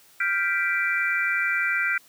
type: chord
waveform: sine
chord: G dominant seventh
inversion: third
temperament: equal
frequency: 1396.9 / 1568 / 1975.5 / 2349 Hz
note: F6 / G6 / B6 / D7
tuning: 0 / 0 / 0 / 0 cents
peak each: -27 dBFS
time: 0.2-1.98 s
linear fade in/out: 5 ms
effects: white hiss -55 dBFS RMS until 2.08 s + high-pass 100 Hz 12 dB/octave